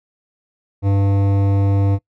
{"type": "tone with hard clipping", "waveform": "sine", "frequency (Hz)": 99, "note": "G2", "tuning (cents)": 18, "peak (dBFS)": -15, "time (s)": [0.82, 1.99], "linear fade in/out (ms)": 50, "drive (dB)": 14, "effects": ["noise-tail reverb RT60 0.1 s tail -22 dB re dry"]}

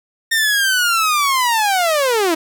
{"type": "linear sweep", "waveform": "sawtooth", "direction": "down", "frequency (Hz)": [1833, 309.9], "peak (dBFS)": -10, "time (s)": [0.31, 2.35], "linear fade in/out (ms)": 10, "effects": []}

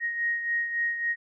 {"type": "beating tone pair", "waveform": "sine", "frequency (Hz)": [1873, 1876.6], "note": ["A#6", "A#6"], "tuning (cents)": [8, 11], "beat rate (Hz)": 3.6, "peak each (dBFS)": [-26, -34], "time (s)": [0, 1.16], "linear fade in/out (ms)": 50, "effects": []}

